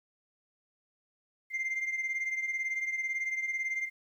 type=beating tone pair; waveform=sine; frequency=2093 / 2111 Hz; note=C7 / C7; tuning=0 / +15 cents; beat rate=18 Hz; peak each=-30 / -35 dBFS; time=1.5-3.9 s; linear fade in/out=50 ms; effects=tanh soft clip ceiling -28 dBFS + 11-bit